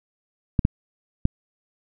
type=clicks; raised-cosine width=5 ms; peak=-5 dBFS; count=3; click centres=0.592 / 0.651 / 1.254 s; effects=none